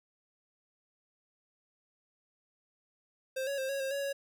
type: tone with pitch steps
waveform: square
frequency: 526 / 558 / 529 / 552 / 535 / 560 / 556 Hz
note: C5 / C#5 / C5 / C#5 / C5 / C#5 / C#5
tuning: +9 / +11 / +19 / -7 / +38 / +18 / +5 cents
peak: -33 dBFS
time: 3.36-4.13 s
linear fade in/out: 10 ms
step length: 110 ms
effects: none